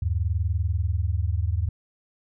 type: tone pair together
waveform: sine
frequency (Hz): 77.91 / 98.3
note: D#2 / G2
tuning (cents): +3 / +5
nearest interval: major third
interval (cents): 402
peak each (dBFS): -24 / -25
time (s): 0.02-1.69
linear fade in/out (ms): 5
effects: none